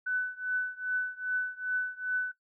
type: tone with tremolo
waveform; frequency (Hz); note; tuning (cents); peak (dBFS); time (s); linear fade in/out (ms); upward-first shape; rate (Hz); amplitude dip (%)
sine; 1500; F#6; +23; -25; 0.06-2.32; 10; triangle; 2.5; 95
effects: noise-tail reverb RT60 0.1 s tail -17 dB re dry